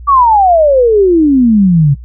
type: exponential sweep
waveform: sine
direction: down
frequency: 1167 to 135.3 Hz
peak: -4 dBFS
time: 0.07-1.95 s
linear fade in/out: 20 ms
effects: noise-tail reverb RT60 0.1 s tail -20 dB re dry + added 60 Hz sine -26 dBFS peak until 2.04 s